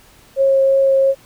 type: tone with vibrato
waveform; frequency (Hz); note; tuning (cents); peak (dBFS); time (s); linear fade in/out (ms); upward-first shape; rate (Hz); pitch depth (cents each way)
sine; 541; C#5; -42; -10; 0.36-1.15; 50; triangle; 2.9; 9
effects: pink hiss -48 dBFS RMS until 1.25 s